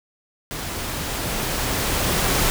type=noise with level ramp; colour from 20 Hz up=pink; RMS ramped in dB=-30 to -19 dBFS; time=0.51-2.5 s; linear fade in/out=0 ms; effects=none